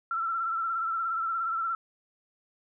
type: tone with vibrato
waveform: sine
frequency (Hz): 1341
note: E6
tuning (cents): +29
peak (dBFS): -27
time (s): 0.11-1.75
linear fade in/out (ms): 2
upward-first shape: sine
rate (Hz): 17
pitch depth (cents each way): 48
effects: none